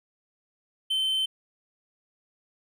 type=tone; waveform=triangle; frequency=3084 Hz; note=G7; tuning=29 cents flat; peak=-22 dBFS; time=0.9-1.26 s; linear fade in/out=10 ms; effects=none